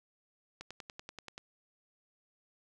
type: click train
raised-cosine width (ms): 0.2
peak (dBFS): -27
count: 9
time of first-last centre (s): 0.61-1.379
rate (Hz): 10.4
effects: none